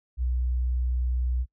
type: tone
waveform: sine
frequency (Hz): 62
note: B1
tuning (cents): +7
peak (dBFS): -22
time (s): 0.17-1.46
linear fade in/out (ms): 50
effects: noise-tail reverb RT60 0.1 s tail -24 dB re dry + tanh soft clip ceiling -19 dBFS